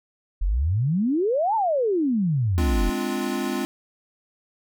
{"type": "exponential two-way sweep", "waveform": "sine", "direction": "up then down", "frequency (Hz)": [39.91, 923, 39.91], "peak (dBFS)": -19, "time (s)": [0.41, 2.9], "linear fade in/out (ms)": 10, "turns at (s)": 1.55}
{"type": "chord", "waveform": "square", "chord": "D half-diminished seventh", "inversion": "second", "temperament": "equal with one note detuned", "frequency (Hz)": [207.7, 258.9, 293.7, 349.2], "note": ["Ab3", "C4", "D4", "F4"], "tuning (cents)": [0, -18, 0, 0], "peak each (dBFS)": [-31, -29, -33, -30], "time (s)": [2.58, 3.65], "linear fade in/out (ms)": 0}
{"effects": []}